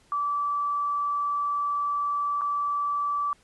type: tone with dropouts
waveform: sine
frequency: 1158 Hz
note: D6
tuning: 25 cents flat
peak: -24 dBFS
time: 0.12-3.33 s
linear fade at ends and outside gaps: 1 ms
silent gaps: 2.411-2.417 s
effects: pink hiss -61 dBFS RMS until 3.43 s + resampled to 24000 Hz